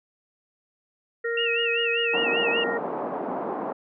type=harmonic tone; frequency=466 Hz; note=A#4; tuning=1 cent flat; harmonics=1 / 3 / 4; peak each=-26 / -34 / -30 dBFS; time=1.24-2.78 s; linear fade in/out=10 ms
type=tone with vibrato; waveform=sine; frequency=2695 Hz; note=E7; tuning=38 cents sharp; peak=-24 dBFS; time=1.37-2.64 s; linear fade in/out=5 ms; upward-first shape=sine; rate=5.1 Hz; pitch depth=110 cents each way
type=band-pass noise; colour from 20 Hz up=white; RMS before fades=-30 dBFS; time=2.13-3.73 s; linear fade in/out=10 ms; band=210 to 900 Hz; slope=24 dB/octave
effects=none